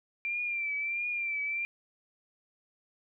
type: tone with vibrato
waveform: sine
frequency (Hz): 2362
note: D7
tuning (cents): +9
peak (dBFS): -30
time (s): 0.25-1.65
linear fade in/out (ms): 0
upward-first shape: triangle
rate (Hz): 1.5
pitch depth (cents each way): 62
effects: none